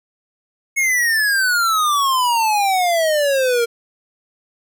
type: exponential sweep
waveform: square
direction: down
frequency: 2200 to 460 Hz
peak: -15 dBFS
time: 0.76-3.66 s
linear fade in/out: 20 ms
effects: none